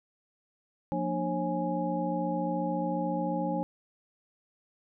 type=tone cluster; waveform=sine; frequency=177.1 / 231.2 / 299.6 / 541 / 831 Hz; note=F3 / A#3 / D4 / C#5 / G#5; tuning=+24 / -14 / +35 / -42 / +1 cents; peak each=-33 / -37 / -34 / -34 / -34 dBFS; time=0.92-3.63 s; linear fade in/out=0 ms; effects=none